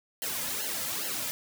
white noise with flanger, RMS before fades -33 dBFS, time 0.22-1.31 s, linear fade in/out 0 ms, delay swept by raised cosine 0.83 to 2.73 ms, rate 2.4 Hz, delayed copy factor -1, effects none

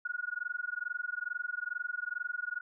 sine tone with amplitude modulation, 1451 Hz, F#6, 34 cents flat, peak -30 dBFS, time 0.05-2.61 s, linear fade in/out 5 ms, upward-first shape sine, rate 22.3 Hz, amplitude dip 100%, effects none

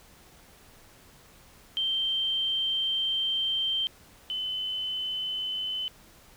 sine tone pair in turn, 3136 / 3033 Hz, G7 / F#7, 0 / +42 cents, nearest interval minor second, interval 58 cents, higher first, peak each -25 / -29 dBFS, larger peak first, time 1.77-3.87 / 4.3-5.88 s, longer first, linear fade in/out 0 ms, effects pink hiss -55 dBFS RMS until 6.36 s

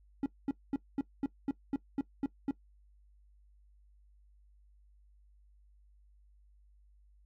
triangle tone bursts, 277.2 Hz, C#4, in tune, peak -26 dBFS, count 10, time 0.23-2.51 s, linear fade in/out 2 ms, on 30 ms, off 220 ms, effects noise-tail reverb RT60 0.1 s tail -18 dB re dry + added 50 Hz sine -60 dBFS peak until 7.25 s

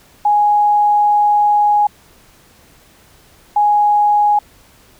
sine tone bursts at uneven times, 830.6 Hz, G#5, in tune, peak -9 dBFS, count 2, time 0.25-1.87 / 3.56-4.39 s, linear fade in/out 5 ms, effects pink hiss -48 dBFS RMS until 4.99 s

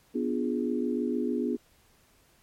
sine chord, B diminished seventh, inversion none, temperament equal, 246.9 / 293.7 / 349.2 / 415.3 Hz, B3 / D4 / F4 / Ab4, 0 / 0 / 0 / 0 cents, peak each -29 / -33 / -33 / -33 dBFS, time 0.14-1.57 s, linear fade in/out 20 ms, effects pink hiss -63 dBFS RMS until 2.42 s + MP3 64 kbps

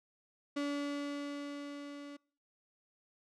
35% pulse tone with level ramp, 286.6 Hz, D4, 42 cents flat, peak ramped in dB -31 to -44 dBFS, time 0.56-2.17 s, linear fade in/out 10 ms, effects noise-tail reverb RT60 0.5 s tail -26 dB re dry + low-pass 6000 Hz 12 dB/octave

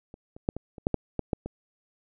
clicks, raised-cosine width 2 ms, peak -30 / -30 / -11 / -21 / -29 / -10 / -11 / -14 / -12 / -21 dBFS, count 10, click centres 0.141 / 0.365 / 0.489 / 0.566 / 0.782 / 0.869 / 0.943 / 1.193 / 1.332 / 1.46 s, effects none

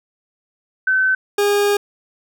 sine / 40% pulse tone pair in turn, 1527 / 408.3 Hz, G6 / G#4, -46 / -29 cents, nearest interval octave + major seventh, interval 2283 cents, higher first, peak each -13 dBFS, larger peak neither, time 0.87-1.15 / 1.38-1.77 s, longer second, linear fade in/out 5 ms, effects none

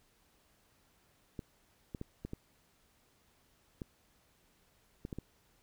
clicks, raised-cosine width 3 ms, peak -27 dBFS, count 9, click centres 1.392 / 1.948 / 2.014 / 2.25 / 2.334 / 3.818 / 5.051 / 5.128 / 5.186 s, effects pink hiss -70 dBFS RMS until 5.62 s

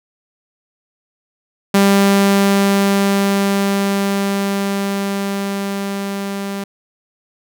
sawtooth tone with level ramp, 198.2 Hz, G3, 19 cents sharp, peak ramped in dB -5 to -18 dBFS, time 1.74-6.64 s, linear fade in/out 5 ms, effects none

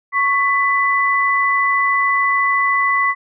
sine tone pair together, 1108.7 / 1995 Hz, C#6 / B6, 0 / +17 cents, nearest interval minor seventh, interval 1017 cents, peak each -16 dBFS, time 0.12-3.15 s, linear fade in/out 50 ms, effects none

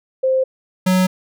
sine / square tone pair in turn, 523.3 / 185.01 Hz, C5 / F#3, 0 / 0 cents, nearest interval octave + tritone, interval 1800 cents, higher first, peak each -13 dBFS, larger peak neither, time 0.23-0.44 / 0.86-1.07 s, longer neither, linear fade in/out 10 ms, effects none

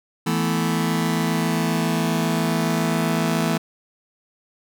sawtooth chord, E suspended fourth, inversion none, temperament just, 164.81 / 219.8 / 247.2 Hz, E3 / A3 / B3, 0 / -2 / +2 cents, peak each -18 / -20 / -22 dBFS, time 0.26-3.58 s, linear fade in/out 10 ms, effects none

